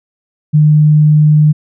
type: tone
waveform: sine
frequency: 151.6 Hz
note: D#3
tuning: 45 cents flat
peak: -4 dBFS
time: 0.53-1.53 s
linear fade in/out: 20 ms
effects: none